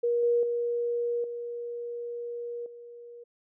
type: tone with level steps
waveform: sine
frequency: 475.7 Hz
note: A#4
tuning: 35 cents sharp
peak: -23 / -21 / -26 / -33 / -43 dBFS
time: 0.03-3.24 s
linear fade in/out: 10 ms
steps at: 0.23 / 0.43 / 1.24 / 2.66 s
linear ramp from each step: 2 ms
effects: none